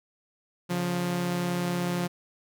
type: tone pair together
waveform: sawtooth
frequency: 140 / 176.39 Hz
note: C#3 / F3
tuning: +18 / +18 cents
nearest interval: major third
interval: 400 cents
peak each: -31 / -23 dBFS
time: 0.69-2.08 s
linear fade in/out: 20 ms
effects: none